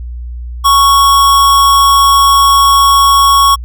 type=tone with amplitude modulation; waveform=square; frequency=1108.7 Hz; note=C#6; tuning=in tune; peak=-4 dBFS; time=0.64-3.56 s; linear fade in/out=20 ms; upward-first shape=sine; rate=275 Hz; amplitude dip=25%; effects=added 60 Hz sine -20 dBFS peak until 3.64 s